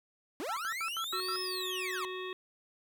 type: linear two-way sweep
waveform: 40% pulse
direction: up then down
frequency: 252.1 to 5274 to 980 Hz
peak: -35 dBFS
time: 0.4-2.05 s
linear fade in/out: 0 ms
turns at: 1.41 s
type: tone bursts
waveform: triangle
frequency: 1335 Hz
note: E6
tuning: 22 cents sharp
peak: -33 dBFS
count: 6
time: 0.49-1.36 s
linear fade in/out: 0 ms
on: 75 ms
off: 84 ms
type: harmonic tone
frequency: 370 Hz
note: F#4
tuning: in tune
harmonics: 1 / 3 / 5 / 7 / 9 / 10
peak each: -39 / -44 / -46 / -47 / -49 / -49 dBFS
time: 1.13-2.33 s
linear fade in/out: 2 ms
effects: 11-bit